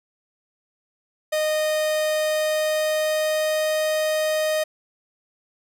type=tone with pitch glide; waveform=45% pulse; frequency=617 to 620.6 Hz; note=D#5 to D#5; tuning=-15 to -5 cents; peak=-20 dBFS; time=1.32-4.64 s; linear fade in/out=10 ms; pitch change=+10 cents; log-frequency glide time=2.18-3.83 s; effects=none